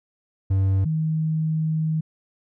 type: tone pair in turn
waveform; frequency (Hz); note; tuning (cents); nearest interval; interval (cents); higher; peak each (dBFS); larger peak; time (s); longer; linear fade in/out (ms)
triangle / sine; 96.3 / 157.87; G2 / D#3; -30 / +25; major sixth; 855; second; -15 / -20; first; 0.5-0.85 / 0.85-2.01; second; 10
effects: none